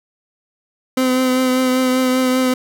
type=tone with vibrato; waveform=30% pulse; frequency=256.6 Hz; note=C4; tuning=34 cents flat; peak=-11 dBFS; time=0.97-2.54 s; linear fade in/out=5 ms; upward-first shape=triangle; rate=5.1 Hz; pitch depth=23 cents each way; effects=none